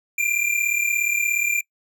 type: tone pair together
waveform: square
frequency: 2363 / 2400 Hz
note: D7 / D7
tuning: +10 / +37 cents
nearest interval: unison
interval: 27 cents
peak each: -23 dBFS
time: 0.18-1.61 s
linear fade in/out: 5 ms
effects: noise-tail reverb RT60 0.1 s tail -24 dB re dry